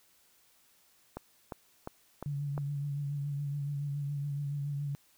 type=click train; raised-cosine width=1 ms; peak=-24 dBFS; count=5; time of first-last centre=1.17-2.578 s; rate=2.84 Hz
type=tone with vibrato; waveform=sine; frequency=143 Hz; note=D3; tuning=46 cents flat; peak=-32 dBFS; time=2.26-4.95 s; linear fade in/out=0 ms; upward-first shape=triangle; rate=7.1 Hz; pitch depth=41 cents each way
effects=white hiss -66 dBFS RMS until 5.17 s